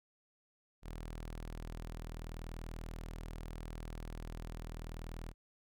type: tone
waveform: sawtooth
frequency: 40.38 Hz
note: E1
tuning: 35 cents flat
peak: -39 dBFS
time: 0.82-5.34 s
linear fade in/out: 50 ms
effects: none